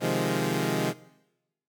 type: chord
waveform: 15% pulse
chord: F minor seventh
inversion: second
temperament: equal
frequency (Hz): 130.81 / 155.56 / 174.61 / 207.7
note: C3 / Eb3 / F3 / Ab3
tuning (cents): 0 / 0 / 0 / 0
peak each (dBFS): -24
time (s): 0-0.94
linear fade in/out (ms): 50
effects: noise-tail reverb RT60 0.9 s tail -19 dB re dry